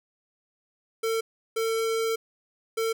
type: tone bursts at uneven times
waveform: square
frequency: 450.5 Hz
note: A4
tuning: 41 cents sharp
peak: -25 dBFS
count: 3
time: 1.03-1.21 / 1.56-2.16 / 2.77-2.93 s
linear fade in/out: 10 ms
effects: none